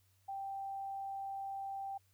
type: tone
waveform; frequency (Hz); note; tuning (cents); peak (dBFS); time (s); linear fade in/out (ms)
sine; 784; G5; 0; -39; 0.28-1.98; 10
effects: added 95 Hz sine -70 dBFS peak until 2.13 s + white hiss -75 dBFS RMS until 2.13 s